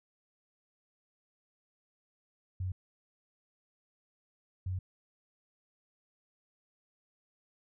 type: tone bursts at uneven times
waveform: sine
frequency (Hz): 92.5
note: F#2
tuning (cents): 0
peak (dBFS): -32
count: 2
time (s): 2.6-2.72 / 4.66-4.79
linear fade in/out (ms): 5
effects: none